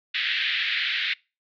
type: band-pass noise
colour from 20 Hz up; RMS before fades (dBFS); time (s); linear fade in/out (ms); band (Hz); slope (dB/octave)
pink; -26; 0.14-1.14; 10; 1700 to 3900; 48
effects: noise-tail reverb RT60 0.3 s tail -26 dB re dry